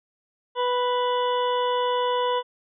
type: harmonic tone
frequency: 493.9 Hz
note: B4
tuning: in tune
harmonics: 1 / 2 / 3 / 4 / 6 / 7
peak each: -24 / -24 / -38 / -41 / -35 / -37 dBFS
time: 0.55-2.43 s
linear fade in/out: 50 ms
effects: none